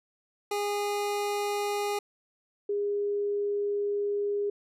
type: tone pair in turn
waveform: 25% pulse / sine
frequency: 410 / 408.2 Hz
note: G#4 / G#4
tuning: -22 / -30 cents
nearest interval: unison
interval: 8 cents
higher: first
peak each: -24 / -26 dBFS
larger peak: first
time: 0.51-1.99 / 2.69-4.5 s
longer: second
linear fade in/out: 5 ms
effects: resampled to 32000 Hz